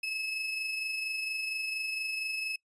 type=tone with amplitude modulation; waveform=35% pulse; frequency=2591 Hz; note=E7; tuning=30 cents flat; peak=-29 dBFS; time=0.03-2.56 s; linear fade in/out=5 ms; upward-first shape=sine; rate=24.3 Hz; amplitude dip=35%; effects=noise-tail reverb RT60 0.1 s tail -24 dB re dry + resampled to 22050 Hz